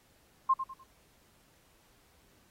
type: tone with echo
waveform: sine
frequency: 1059 Hz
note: C6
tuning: 21 cents sharp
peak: -21 dBFS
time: 0.49-0.54 s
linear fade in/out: 10 ms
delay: 100 ms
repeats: 3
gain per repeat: -10 dB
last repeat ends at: 0.84 s
effects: pink hiss -66 dBFS RMS until 2.5 s + AAC 48 kbps